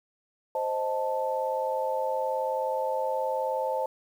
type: chord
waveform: sine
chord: A diminished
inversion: first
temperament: equal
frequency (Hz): 523.3 / 622.3 / 880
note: C5 / Eb5 / A5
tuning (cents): 0 / 0 / 0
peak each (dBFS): -29 / -33 / -30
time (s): 0.55-3.86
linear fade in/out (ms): 2
effects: 9-bit